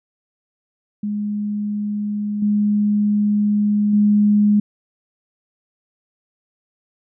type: tone with level steps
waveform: sine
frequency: 207.7 Hz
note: G#3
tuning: in tune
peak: -20 / -14 / -11 dBFS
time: 1.03-4.6 s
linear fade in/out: 5 ms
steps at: 2.42 / 3.93 s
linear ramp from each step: 5 ms
effects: none